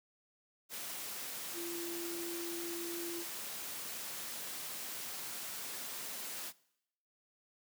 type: tone in noise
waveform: sine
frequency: 341.4 Hz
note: F4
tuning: 39 cents flat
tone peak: -41 dBFS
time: 1.53-3.25 s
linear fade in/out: 50 ms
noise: white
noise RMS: -43 dBFS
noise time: 0.69-6.53 s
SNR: -1 dB
effects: noise-tail reverb RT60 0.8 s tail -22 dB re dry + high-pass 150 Hz 12 dB/octave